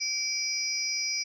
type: tone cluster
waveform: sine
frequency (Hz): 2325 / 4842 / 5100 / 5770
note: D7 / D#8 / D#8 / F#8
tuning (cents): -18 / -48 / +42 / -44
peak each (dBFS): -33 / -34 / -32 / -33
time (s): 0-1.24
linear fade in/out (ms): 20
effects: tanh soft clip ceiling -17 dBFS